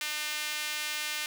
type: tone with high-pass filter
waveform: sawtooth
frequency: 301.6 Hz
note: D4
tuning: 46 cents sharp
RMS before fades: -34 dBFS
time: 0.01-1.26 s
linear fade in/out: 2 ms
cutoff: 2300 Hz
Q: 1.2
effects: none